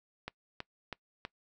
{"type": "click train", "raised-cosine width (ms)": 0.3, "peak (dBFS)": -22, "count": 4, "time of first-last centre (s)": [0.28, 1.251], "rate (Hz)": 3.09, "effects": ["noise-tail reverb RT60 0.1 s tail -23 dB re dry"]}